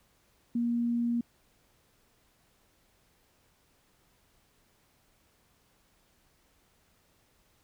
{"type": "tone", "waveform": "sine", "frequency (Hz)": 236.6, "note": "A#3", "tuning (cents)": 26, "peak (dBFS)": -26, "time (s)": [0.55, 1.21], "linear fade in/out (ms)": 5, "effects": ["pink hiss -68 dBFS RMS until 7.63 s"]}